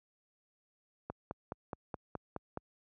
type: click train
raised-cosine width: 1 ms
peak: -24 dBFS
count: 8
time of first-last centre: 1.1-2.574 s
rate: 4.75 Hz
effects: high-pass 60 Hz 12 dB/octave